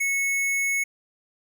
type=tone with hard clipping; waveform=sine; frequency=2200 Hz; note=C#7; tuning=14 cents flat; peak=-23 dBFS; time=0-0.84 s; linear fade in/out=10 ms; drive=18 dB; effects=none